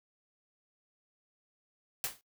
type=noise with exponential decay; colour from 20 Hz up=white; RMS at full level=-31 dBFS; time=2.04-2.21 s; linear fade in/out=0 ms; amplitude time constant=36 ms; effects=noise-tail reverb RT60 0.1 s tail -18 dB re dry